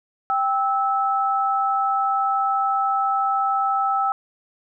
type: tone pair together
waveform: sine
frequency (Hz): 786.2 / 1307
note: G5 / E6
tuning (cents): +5 / -15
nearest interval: major sixth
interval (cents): 880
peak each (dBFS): -21 / -21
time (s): 0.3-4.12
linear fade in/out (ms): 0
effects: none